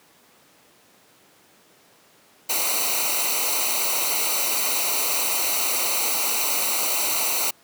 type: noise with comb filter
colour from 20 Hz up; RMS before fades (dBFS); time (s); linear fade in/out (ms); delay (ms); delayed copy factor
white; -23; 2.49-7.51; 10; 0.59; -0.85
effects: pink hiss -55 dBFS RMS until 7.63 s + high-pass 200 Hz 12 dB/octave